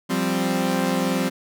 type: chord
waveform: sawtooth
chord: F suspended second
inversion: none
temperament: equal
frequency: 174.61 / 196 / 261.6 Hz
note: F3 / G3 / C4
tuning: 0 / 0 / 0 cents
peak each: -22 / -21 / -20 dBFS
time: 0.09-1.3 s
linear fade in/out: 20 ms
effects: none